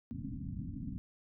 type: low-pass noise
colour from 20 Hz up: white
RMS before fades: -41 dBFS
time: 0.11-0.98 s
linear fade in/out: 0 ms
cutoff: 280 Hz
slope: 96 dB/octave
effects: none